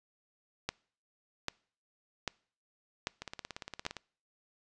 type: two click trains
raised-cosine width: 0.2 ms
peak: -23 / -15 dBFS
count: 14 / 5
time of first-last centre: 3.22-3.967 / 0.69-3.865 s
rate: 17.4 / 1.26 Hz
effects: noise-tail reverb RT60 0.5 s tail -25 dB re dry + resampled to 22050 Hz